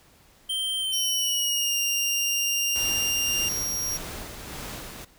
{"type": "tone with pitch glide", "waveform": "square", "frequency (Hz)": [3136, 2794], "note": ["G7", "F7"], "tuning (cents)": [0, 0], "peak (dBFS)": -26, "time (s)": [0.49, 3.49], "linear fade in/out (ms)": 10, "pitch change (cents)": -200, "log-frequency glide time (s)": [0.78, 1.79]}
{"type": "tone", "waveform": "sawtooth", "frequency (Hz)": 5640, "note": "F8", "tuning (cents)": 16, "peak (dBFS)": -24, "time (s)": [0.92, 3.98], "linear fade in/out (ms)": 20}
{"type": "noise with tremolo", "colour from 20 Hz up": "pink", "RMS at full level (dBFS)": -36, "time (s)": [2.75, 5.05], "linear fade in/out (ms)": 10, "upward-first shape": "sine", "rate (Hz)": 1.7, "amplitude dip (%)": 40}
{"effects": ["pink hiss -57 dBFS RMS until 5.18 s"]}